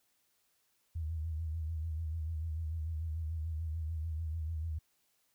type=tone with vibrato; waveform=sine; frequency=79.9 Hz; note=D#2; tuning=47 cents sharp; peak=-34 dBFS; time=0.95-4.79 s; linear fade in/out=10 ms; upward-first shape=sine; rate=6.8 Hz; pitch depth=71 cents each way; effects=white hiss -75 dBFS RMS until 5.34 s